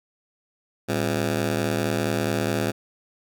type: ring-modulated tone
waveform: 15% pulse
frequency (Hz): 154.7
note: D#3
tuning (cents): -10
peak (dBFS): -13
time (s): 0.88-2.72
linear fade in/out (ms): 20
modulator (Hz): 42.3
effects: none